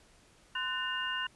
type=tone cluster; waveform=sine; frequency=1030 / 1493 / 1800 / 2820 Hz; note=C6 / F#6 / A6 / F7; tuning=-28 / +15 / +39 / +16 cents; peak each=-39 / -36 / -40 / -36 dBFS; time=0.55-1.27 s; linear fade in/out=5 ms; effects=pink hiss -62 dBFS RMS until 1.35 s + resampled to 24000 Hz